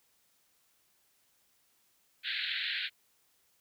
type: band-pass noise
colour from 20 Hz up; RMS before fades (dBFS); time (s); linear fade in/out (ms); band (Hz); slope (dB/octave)
white; -35; 2.23-2.9; 50; 1500 to 4200; 96
effects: white hiss -71 dBFS RMS until 3.6 s